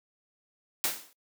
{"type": "noise with exponential decay", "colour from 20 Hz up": "white", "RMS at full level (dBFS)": -25, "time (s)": [0.84, 1.13], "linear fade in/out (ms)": 0, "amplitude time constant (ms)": 63, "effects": ["noise-tail reverb RT60 0.1 s tail -24 dB re dry", "high-pass 200 Hz 12 dB/octave"]}